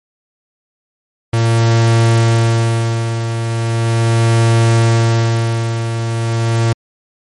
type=tone with tremolo; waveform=45% pulse; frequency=114.7 Hz; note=A#2; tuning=28 cents flat; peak=-8 dBFS; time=1.33-6.73 s; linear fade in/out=5 ms; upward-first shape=sine; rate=0.38 Hz; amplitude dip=60%; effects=MP3 48 kbps